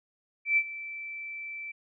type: tone with ADSR envelope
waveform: sine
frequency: 2328 Hz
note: D7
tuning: 16 cents flat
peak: -19 dBFS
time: 0.45-1.72 s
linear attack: 120 ms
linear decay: 59 ms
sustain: -17 dB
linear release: 11 ms
effects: none